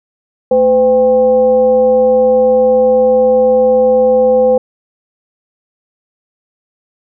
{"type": "tone with frequency modulation", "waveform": "sine", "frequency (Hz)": 509, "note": "C5", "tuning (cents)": -48, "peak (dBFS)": -6, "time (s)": [0.51, 4.58], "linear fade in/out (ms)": 5, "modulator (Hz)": 286, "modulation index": 0.45, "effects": []}